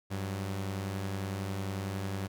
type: tone pair together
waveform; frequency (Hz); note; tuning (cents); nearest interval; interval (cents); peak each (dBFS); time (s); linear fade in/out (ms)
sawtooth; 98 / 185; G2 / F#3; 0 / 0; major seventh; 1100; -30 / -38; 0.1-2.28; 20
effects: none